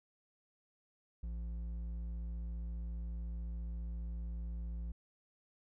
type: tone with hard clipping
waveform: sine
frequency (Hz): 57.2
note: A#1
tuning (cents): -32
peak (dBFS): -40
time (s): 1.23-4.92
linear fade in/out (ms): 5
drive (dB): 6
effects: none